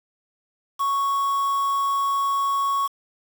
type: tone with quantisation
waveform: triangle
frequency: 1108.7 Hz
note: C#6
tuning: in tune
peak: -18 dBFS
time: 0.79-2.88 s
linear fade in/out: 20 ms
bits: 6
effects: none